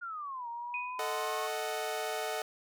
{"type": "exponential two-way sweep", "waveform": "sine", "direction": "down then up", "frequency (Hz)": [1437, 932.3, 1095], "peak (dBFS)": -37, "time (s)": [0.01, 1.48], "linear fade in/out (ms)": 20, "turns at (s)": 0.48}
{"type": "tone with exponential decay", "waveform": "sine", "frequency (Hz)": 2489, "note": "D#7", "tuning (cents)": 0, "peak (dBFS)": -32, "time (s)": [0.74, 1.3], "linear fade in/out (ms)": 2, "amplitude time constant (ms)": 120}
{"type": "chord", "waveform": "sawtooth", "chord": "D# diminished", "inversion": "second", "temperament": "equal", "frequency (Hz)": [440, 622.3, 740], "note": ["A4", "D#5", "F#5"], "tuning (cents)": [0, 0, 0], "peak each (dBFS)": -34, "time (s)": [0.99, 2.42], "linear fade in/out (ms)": 2}
{"effects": []}